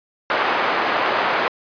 pink band-pass noise, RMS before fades -20 dBFS, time 0.3-1.48 s, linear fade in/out 2 ms, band 580 to 2000 Hz, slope 12 dB/octave, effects resampled to 11025 Hz

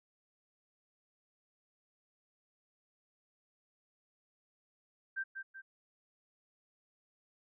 sine tone with echo, 1568 Hz, G6, in tune, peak -34 dBFS, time 5.16-5.24 s, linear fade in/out 20 ms, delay 190 ms, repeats 2, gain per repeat -6 dB, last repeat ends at 5.62 s, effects none

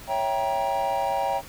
triangle chord, C# diminished seventh, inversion none, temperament equal with one note detuned, 554.4 / 659.3 / 784 / 945.9 Hz, C#5 / E5 / G5 / Bb5, 0 / 0 / 0 / +25 cents, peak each -28 / -29 / -24 / -27 dBFS, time 0.07-1.42 s, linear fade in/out 50 ms, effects pink hiss -44 dBFS RMS until 1.48 s

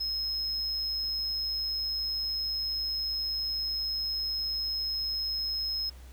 triangle tone, 5150 Hz, E8, 41 cents flat, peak -28 dBFS, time 0-5.9 s, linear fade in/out 10 ms, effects added 63 Hz sine -45 dBFS peak until 6.12 s + pink hiss -57 dBFS RMS until 6.12 s

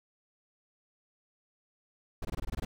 brown noise bursts, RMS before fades -34 dBFS, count 9, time 2.22-2.65 s, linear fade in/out 5 ms, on 30 ms, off 20 ms, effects none

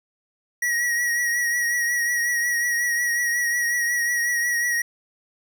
square tone with vibrato, 1908 Hz, A#6, 40 cents sharp, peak -21 dBFS, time 0.62-4.82 s, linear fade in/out 5 ms, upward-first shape triangle, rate 5.5 Hz, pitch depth 40 cents each way, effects none

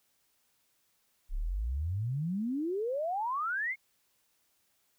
sine exponential sweep, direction up, 30.87 to 2217 Hz, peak -30 dBFS, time 1.29-3.76 s, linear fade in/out 50 ms, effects white hiss -73 dBFS RMS until 4.98 s

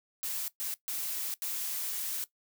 blue noise bursts at uneven times, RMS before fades -35 dBFS, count 4, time 0.23-0.48 / 0.6-0.74 / 0.88-1.34 / 1.42-2.24 s, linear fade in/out 0 ms, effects noise-tail reverb RT60 0.1 s tail -17 dB re dry

